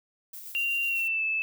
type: noise with tremolo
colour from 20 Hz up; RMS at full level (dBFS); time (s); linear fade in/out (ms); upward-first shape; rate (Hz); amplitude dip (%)
violet; -41; 0.33-1.08; 5; square; 8; 30
type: tone with pitch glide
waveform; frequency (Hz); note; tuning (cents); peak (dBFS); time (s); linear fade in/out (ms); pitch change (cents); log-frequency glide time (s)
sine; 2770 to 2622; F7 to E7; -15 to -10; -25; 0.55-1.42; 0; -95; 0.86-1.23
effects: none